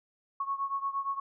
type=beating tone pair; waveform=sine; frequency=1100 / 1108.6 Hz; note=C#6 / C#6; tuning=-14 / 0 cents; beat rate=8.6 Hz; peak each=-32 / -35 dBFS; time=0.4-1.2 s; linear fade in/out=5 ms; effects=none